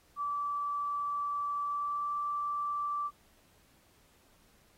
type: tone with pitch glide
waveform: sine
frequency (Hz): 1158 to 1167.4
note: D6 to D6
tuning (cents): -25 to -11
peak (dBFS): -31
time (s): 0.16-3.11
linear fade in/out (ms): 50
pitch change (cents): +14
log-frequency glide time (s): 1.64-2.14
effects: pink hiss -66 dBFS RMS until 4.77 s + AAC 48 kbps